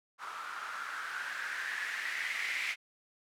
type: noise with low-pass filter sweep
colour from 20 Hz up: violet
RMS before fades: -38 dBFS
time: 0.18-2.76 s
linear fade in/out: 50 ms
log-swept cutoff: 1200 to 2200 Hz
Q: 5.9
effects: none